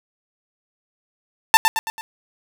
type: tone with echo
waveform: sawtooth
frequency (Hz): 892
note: A5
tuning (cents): +23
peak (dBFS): -3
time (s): 1.54-1.57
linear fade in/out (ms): 0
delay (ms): 110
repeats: 4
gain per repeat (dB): -6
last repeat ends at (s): 2.01
effects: none